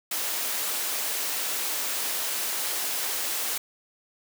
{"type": "high-pass noise", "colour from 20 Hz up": "white", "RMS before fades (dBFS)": -29, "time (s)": [0.11, 3.58], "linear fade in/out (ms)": 5, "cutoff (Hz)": 340, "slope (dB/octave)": 12, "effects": []}